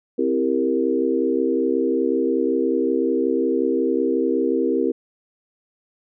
sine chord, C dominant seventh, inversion none, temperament equal with one note detuned, 261.6 / 329.6 / 395 / 466.2 Hz, C4 / E4 / G4 / Bb4, 0 / 0 / +13 / 0 cents, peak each -23 dBFS, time 0.18-4.92 s, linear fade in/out 10 ms, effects none

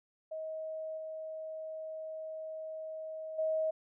sine tone with level steps, 633 Hz, D#5, 30 cents sharp, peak -37 / -39 / -29 dBFS, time 0.31-3.71 s, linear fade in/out 10 ms, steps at 0.97 / 3.38 s, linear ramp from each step 10 ms, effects none

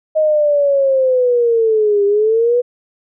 sine linear two-way sweep, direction down then up, 628 to 400 to 494.9 Hz, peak -10 dBFS, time 0.15-2.62 s, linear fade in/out 20 ms, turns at 2.05 s, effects none

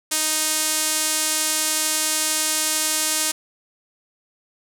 sawtooth tone with band-pass filter, 311.1 Hz, D#4, in tune, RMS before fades -22 dBFS, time 0.11-3.32 s, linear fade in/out 10 ms, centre 8800 Hz, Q 1.2, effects none

